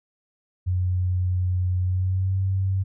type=tone with pitch glide; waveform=sine; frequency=91 to 95.63 Hz; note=F#2 to G2; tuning=-28 to -42 cents; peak=-20 dBFS; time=0.66-2.84 s; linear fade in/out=20 ms; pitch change=+86 cents; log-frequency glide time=1.81-2.38 s; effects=none